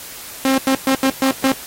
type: tone bursts at uneven times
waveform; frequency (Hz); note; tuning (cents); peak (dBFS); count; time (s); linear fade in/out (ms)
sawtooth; 266.6; C4; +33; -9; 6; 0.45-0.58 / 0.67-0.75 / 0.87-0.95 / 1.03-1.1 / 1.22-1.31 / 1.44-1.52; 2
effects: white hiss -34 dBFS RMS until 1.66 s + AAC 48 kbps